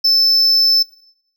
triangle tone, 5274 Hz, E8, in tune, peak -9 dBFS, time 0.04-0.83 s, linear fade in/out 10 ms, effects noise-tail reverb RT60 0.8 s tail -21 dB re dry

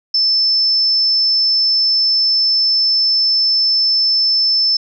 sine tone, 5280 Hz, E8, 2 cents sharp, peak -11 dBFS, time 0.14-4.77 s, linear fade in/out 5 ms, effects none

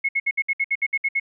sine tone bursts, 2178 Hz, C#7, 31 cents flat, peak -18 dBFS, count 11, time 0.04-1.199 s, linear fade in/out 10 ms, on 49 ms, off 62 ms, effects none

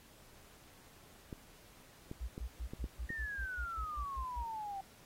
clicks, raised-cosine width 3 ms, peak -30 dBFS, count 6, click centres 1.328 / 2.114 / 2.379 / 2.735 / 2.842 / 3.104 s
sine tone bursts, 58.9 Hz, A#1, 19 cents sharp, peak -37 dBFS, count 12, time 2.2-4.442 s, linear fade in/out 20 ms, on 86 ms, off 110 ms
sine exponential sweep, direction down, 1864.7 to 770 Hz, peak -39 dBFS, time 3.09-4.81 s, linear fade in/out 5 ms
effects pink hiss -61 dBFS RMS until 5.05 s + AAC 48 kbps

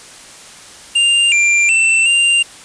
square tone with pitch steps, 2796 / 2376 / 2678 / 2787 Hz, F7 / D7 / E7 / F7, +1 / +20 / +27 / -4 cents, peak -10 dBFS, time 0.95-2.43 s, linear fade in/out 10 ms, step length 370 ms, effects white hiss -37 dBFS RMS until 2.64 s + resampled to 22050 Hz

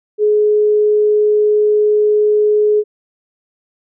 sine tone, 421.5 Hz, G#4, 26 cents sharp, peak -9 dBFS, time 0.18-2.84 s, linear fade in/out 50 ms, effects none

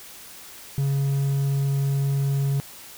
triangle tone, 138.59 Hz, C#3, in tune, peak -18 dBFS, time 0.78-2.6 s, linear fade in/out 0 ms, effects white hiss -43 dBFS RMS until 2.97 s

